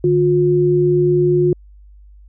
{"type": "tone pair together", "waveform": "sine", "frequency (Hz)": [149.1, 357.5], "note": ["D3", "F4"], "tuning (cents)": [27, 41], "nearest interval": "octave + minor third", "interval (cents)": 1514, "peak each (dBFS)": [-17, -12], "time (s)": [0.04, 1.53], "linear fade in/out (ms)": 2, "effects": ["added 50 Hz sine -40 dBFS peak until 2.28 s"]}